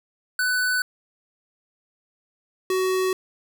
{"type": "tone pair in turn", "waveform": "square", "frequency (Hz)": [1496, 374], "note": ["F#6", "F#4"], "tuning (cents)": [19, 19], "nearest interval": "2 octaves", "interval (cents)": 2400, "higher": "first", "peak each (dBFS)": -21, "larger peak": "neither", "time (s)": [[0.39, 0.82], [2.7, 3.13]], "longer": "neither", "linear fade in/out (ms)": 2, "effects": []}